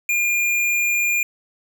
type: tone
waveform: square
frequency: 2411 Hz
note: D7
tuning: 45 cents sharp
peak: -18 dBFS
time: 0.09-1.23 s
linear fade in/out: 2 ms
effects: none